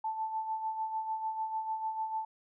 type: tone with tremolo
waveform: sine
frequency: 880 Hz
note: A5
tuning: in tune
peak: -30 dBFS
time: 0.04-2.25 s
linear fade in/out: 5 ms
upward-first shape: sine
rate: 6.7 Hz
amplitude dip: 55%
effects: none